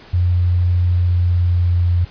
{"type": "tone with pitch glide", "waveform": "sine", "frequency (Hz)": [88.7, 87.73], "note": ["F2", "F2"], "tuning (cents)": [27, 8], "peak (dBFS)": -12, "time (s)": [0.13, 2.05], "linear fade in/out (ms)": 10, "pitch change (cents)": -19, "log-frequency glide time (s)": [0.83, 1.78], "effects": ["pink hiss -42 dBFS RMS until 2.1 s", "resampled to 11025 Hz"]}